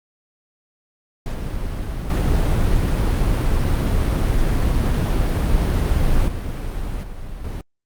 brown noise with level steps, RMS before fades -25 / -17 / -25 / -32 / -27 dBFS, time 1.26-7.61 s, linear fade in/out 2 ms, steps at 2.1 / 6.28 / 7.03 / 7.44 s, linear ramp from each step 2 ms, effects Opus 48 kbps

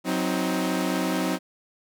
sawtooth chord, C diminished, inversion second, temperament equal with one note detuned, 185 / 261.6 / 314.9 Hz, Gb3 / C4 / Eb4, 0 / 0 / +21 cents, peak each -24 dBFS, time 0.04-1.39 s, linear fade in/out 50 ms, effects none

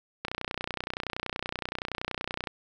click train, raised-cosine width 0.3 ms, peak -15 dBFS, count 69, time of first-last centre 0.25-2.472 s, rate 30.6 Hz, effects none

